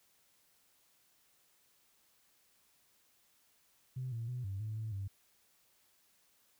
sine tone with pitch steps, 128.6 / 115.2 / 124.5 / 97.3 / 108.3 / 110.1 / 98.1 Hz, C3 / A#2 / B2 / G2 / A2 / A2 / G2, -30 / -20 / +14 / -12 / -27 / +2 / +2 cents, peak -36 dBFS, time 3.96-5.08 s, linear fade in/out 10 ms, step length 160 ms, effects tanh soft clip ceiling -32 dBFS + white hiss -71 dBFS RMS until 6.59 s

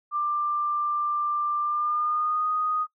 sine tone with pitch glide, 1186 to 1242.8 Hz, D6 to D#6, +17 to -2 cents, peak -23 dBFS, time 0.11-2.87 s, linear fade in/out 50 ms, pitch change +81 cents, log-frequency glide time 1.61-2.49 s, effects noise-tail reverb RT60 0.1 s tail -19 dB re dry

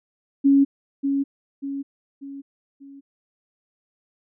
sine tone with echo, 277.2 Hz, C#4, in tune, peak -12 dBFS, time 0.44-0.65 s, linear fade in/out 20 ms, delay 590 ms, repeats 4, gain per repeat -7 dB, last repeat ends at 3.01 s, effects none

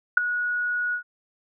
sine tone with ADSR envelope, 1458 Hz, F#6, 26 cents flat, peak -7 dBFS, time 0.17-1.03 s, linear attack 6 ms, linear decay 5 ms, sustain -16 dB, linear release 94 ms, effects none

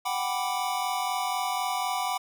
square chord, G major seventh, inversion third, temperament equal, 740 / 784 / 987.8 / 1174.7 Hz, F#5 / G5 / B5 / D6, 0 / 0 / 0 / 0 cents, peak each -32 / -34 / -33 / -35 dBFS, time 0.05-2.18 s, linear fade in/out 10 ms, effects none

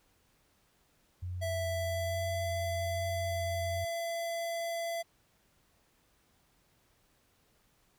sine tone with vibrato, 89.4 Hz, F2, 41 cents sharp, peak -35 dBFS, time 1.22-3.85 s, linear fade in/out 10 ms, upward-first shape sine, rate 1.2 Hz, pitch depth 13 cents each way
square tone with pitch glide, 660 to 673.9 Hz, E5 to E5, +2 to +38 cents, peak -34 dBFS, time 1.41-5.03 s, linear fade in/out 20 ms, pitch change +36 cents, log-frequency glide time 1.56-2.5 s
effects pink hiss -70 dBFS RMS until 7.98 s

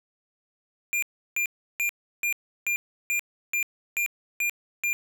square tone bursts, 2400 Hz, D7, 37 cents sharp, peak -24 dBFS, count 10, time 0.93-4.93 s, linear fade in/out 0 ms, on 94 ms, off 340 ms, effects none

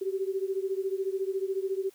sine beating tone pair, 380.3 / 394.3 Hz, F#4 / G4, +48 / +10 cents, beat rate 14 Hz, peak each -30 / -32 dBFS, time 0.01-1.9 s, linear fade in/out 10 ms, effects white hiss -60 dBFS RMS until 1.94 s

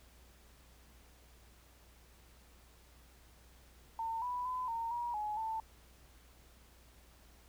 sine tone with pitch steps, 905 / 987 / 1010 / 917 / 955 / 844 / 888 Hz, A5 / B5 / B5 / A#5 / A#5 / G#5 / A5, +48 / -1 / +39 / -29 / +42 / +28 / +16 cents, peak -35 dBFS, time 3.99-5.6 s, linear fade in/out 2 ms, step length 230 ms, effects added 60 Hz sine -61 dBFS peak until 7.48 s + pink hiss -64 dBFS RMS until 7.48 s

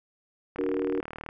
click train, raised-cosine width 0.5 ms, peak -23 dBFS, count 29, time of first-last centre 0.56-1.289 s, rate 38.4 Hz
sine chord, D augmented, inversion none, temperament equal, 293.7 / 370 / 466.2 Hz, D4 / F#4 / A#4, 0 / 0 / 0 cents, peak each -30 dBFS, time 0.58-1.01 s, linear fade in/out 10 ms
effects none

